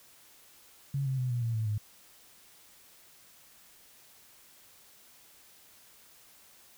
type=tone with pitch steps; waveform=sine; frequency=138.7 / 132.51 / 126.6 / 120.95 / 115.56 / 110.4 / 105.48 Hz; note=C#3 / C3 / B2 / B2 / A#2 / A2 / G#2; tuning=+1 / +22 / +43 / -36 / -15 / +6 / +27 cents; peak=-28 dBFS; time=0.94-1.78 s; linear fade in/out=5 ms; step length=120 ms; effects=white hiss -58 dBFS RMS until 6.77 s